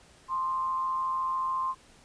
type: tone with amplitude modulation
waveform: sine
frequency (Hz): 1049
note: C6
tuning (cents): +4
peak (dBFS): -25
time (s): 0.28-1.75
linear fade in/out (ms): 50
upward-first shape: sine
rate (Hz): 165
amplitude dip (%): 40
effects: pink hiss -57 dBFS RMS until 2.04 s + resampled to 22050 Hz